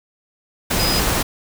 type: tone in noise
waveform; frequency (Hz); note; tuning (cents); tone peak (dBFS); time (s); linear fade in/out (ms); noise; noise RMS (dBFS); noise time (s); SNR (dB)
sine; 4978; D#8; 0; -21; 0.79-1; 10; pink; -19; 0.7-1.23; -5
effects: none